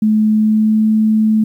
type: tone with pitch glide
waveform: sine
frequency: 215.3 to 217.4 Hz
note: A3 to A3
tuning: -37 to -21 cents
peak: -9 dBFS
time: 0.02-1.44 s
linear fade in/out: 5 ms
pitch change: +16 cents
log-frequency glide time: 0.32-0.87 s
effects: 8-bit